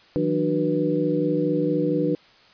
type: tone cluster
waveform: sine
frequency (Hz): 159.7 / 184.1 / 299.6 / 372.3 / 487.7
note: D#3 / F#3 / D4 / F#4 / B4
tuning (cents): +45 / -8 / +35 / +11 / -22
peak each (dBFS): -28 / -30 / -23 / -28 / -25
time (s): 0.16-2.15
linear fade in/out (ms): 0
effects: white hiss -53 dBFS RMS until 2.53 s + resampled to 11025 Hz